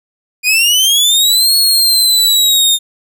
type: linear two-way sweep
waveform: sawtooth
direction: up then down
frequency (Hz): 2426 to 4351 to 3642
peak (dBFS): -5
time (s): 0.43-2.79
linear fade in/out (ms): 50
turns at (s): 1.56
effects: none